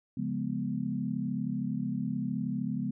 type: chord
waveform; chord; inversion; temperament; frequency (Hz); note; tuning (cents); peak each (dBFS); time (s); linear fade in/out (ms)
sine; C# dominant seventh; none; equal; 138.59 / 174.61 / 207.7 / 246.9; C#3 / E#3 / G#3 / B3; 0 / 0 / 0 / 0; -37 / -37 / -34 / -34; 0.17-2.91; 5
effects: none